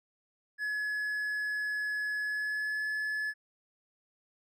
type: tone with pitch glide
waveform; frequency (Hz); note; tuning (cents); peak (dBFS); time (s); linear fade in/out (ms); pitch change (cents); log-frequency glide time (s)
triangle; 1698 to 1715.7; G#6 to A6; +38 to -44; -29; 0.58-3.34; 50; +18; 2.22-2.87
effects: none